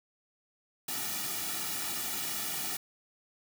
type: noise with comb filter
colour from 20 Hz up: white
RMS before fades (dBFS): -35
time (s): 0.88-2.77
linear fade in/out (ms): 5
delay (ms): 1.9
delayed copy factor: -0.95
effects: none